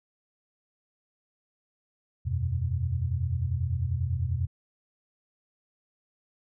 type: chord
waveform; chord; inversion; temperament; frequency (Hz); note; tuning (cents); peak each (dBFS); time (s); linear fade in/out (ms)
sine; E suspended second; none; equal with one note detuned; 82.41 / 92.5 / 124.83; E2 / F#2 / B2; 0 / 0 / +19; -30 / -30 / -30; 2.25-4.47; 20
effects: none